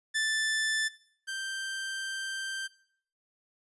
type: tone pair in turn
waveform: sawtooth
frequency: 1760 / 1568 Hz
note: A6 / G6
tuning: 0 / 0 cents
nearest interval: major second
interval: 200 cents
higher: first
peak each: -23 / -30 dBFS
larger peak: first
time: 0.14-0.89 / 1.27-2.68 s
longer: second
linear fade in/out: 20 ms
effects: noise-tail reverb RT60 0.6 s tail -19 dB re dry + resampled to 24000 Hz